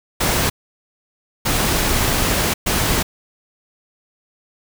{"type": "noise bursts at uneven times", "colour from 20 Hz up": "pink", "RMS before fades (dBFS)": -18, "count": 3, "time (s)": [[0.2, 0.5], [1.45, 2.54], [2.66, 3.03]], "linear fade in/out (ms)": 10, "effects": []}